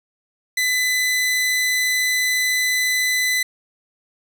sawtooth tone, 2006 Hz, B6, 26 cents sharp, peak -14 dBFS, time 0.57-3.43 s, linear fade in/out 5 ms, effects none

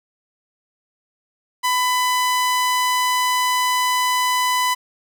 sawtooth tone, 1000 Hz, B5, 21 cents sharp, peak -13 dBFS, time 1.63-4.75 s, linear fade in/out 20 ms, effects none

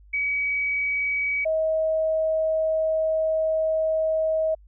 sine tone pair in turn, 2271 / 635.4 Hz, C#7 / D#5, +41 / +36 cents, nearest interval octave + minor seventh, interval 2205 cents, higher first, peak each -22 / -20 dBFS, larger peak second, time 0.13-1.45 / 1.45-4.55 s, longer second, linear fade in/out 10 ms, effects added 50 Hz sine -48 dBFS peak until 4.67 s

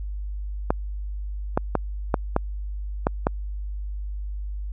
clicks, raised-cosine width 1 ms, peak -5 dBFS, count 7, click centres 0.705 / 1.575 / 1.753 / 2.142 / 2.364 / 3.069 / 3.269 s, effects added 50 Hz sine -28 dBFS peak until 4.72 s

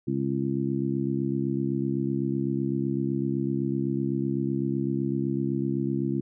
harmonic tone, 67.9 Hz, C#2, 35 cents flat, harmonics 2 / 3 / 4 / 5, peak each -30 / -30 / -30 / -30 dBFS, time 0.07-6.21 s, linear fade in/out 10 ms, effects none

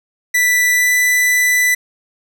45% pulse tone with pitch glide, 1975.5 to 1986.9 Hz, B6 to B6, 0 to +10 cents, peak -11 dBFS, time 0.34-1.75 s, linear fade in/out 10 ms, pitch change +10 cents, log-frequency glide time 0.73-0.93 s, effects none

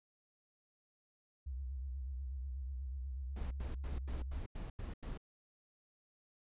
sine tone with vibrato, 65.5 Hz, C2, 2 cents sharp, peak -39 dBFS, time 1.46-4.4 s, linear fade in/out 10 ms, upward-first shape sine, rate 8.2 Hz, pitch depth 110 cents each way
brown noise bursts, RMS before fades -43 dBFS, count 8, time 3.36-5.176 s, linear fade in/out 5 ms, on 150 ms, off 88 ms
effects resampled to 8000 Hz

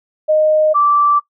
sine tone pair in turn, 618 / 1166.6 Hz, D#5 / D6, -12 / -12 cents, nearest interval major seventh, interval 1100 cents, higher second, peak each -9 dBFS, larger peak neither, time 0.28-0.74 / 0.74-1.2 s, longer neither, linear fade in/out 20 ms, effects noise-tail reverb RT60 0.1 s tail -19 dB re dry

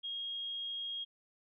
sine tone, 3263 Hz, G#7, 31 cents flat, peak -37 dBFS, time 0.03-1.05 s, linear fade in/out 20 ms, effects none

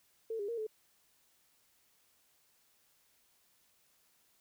sine tone with pitch steps, 448.9 / 405.5 / 466.4 / 434.1 Hz, A4 / G#4 / A#4 / A4, +35 / -41 / +1 / -23 cents, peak -35 dBFS, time 0.3-0.668 s, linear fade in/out 5 ms, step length 92 ms, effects white hiss -71 dBFS RMS until 4.4 s

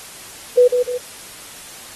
sine tone with echo, 493.9 Hz, B4, in tune, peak -7 dBFS, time 0.57-0.68 s, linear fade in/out 10 ms, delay 150 ms, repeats 2, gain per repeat -6 dB, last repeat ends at 0.98 s, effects white hiss -37 dBFS RMS until 1.95 s + AAC 32 kbps

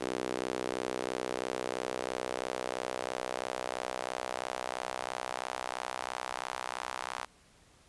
sawtooth tone with high-pass filter sweep, 63 Hz, B1, 35 cents sharp, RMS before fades -37 dBFS, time 0-7.26 s, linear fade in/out 20 ms, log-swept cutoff 370 to 940 Hz, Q 1.8, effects pink hiss -62 dBFS RMS until 7.88 s + resampled to 24000 Hz

